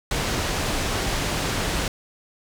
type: low-pass noise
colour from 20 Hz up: pink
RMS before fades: -25 dBFS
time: 0.11-1.88 s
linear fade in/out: 2 ms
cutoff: 7800 Hz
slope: 12 dB/octave
effects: none